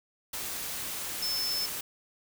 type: tone in noise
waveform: sine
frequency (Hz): 5274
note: E8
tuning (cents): 0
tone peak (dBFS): -29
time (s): 1.22-1.66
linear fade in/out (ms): 5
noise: white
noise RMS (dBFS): -36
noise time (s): 0.33-1.81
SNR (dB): +4
effects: none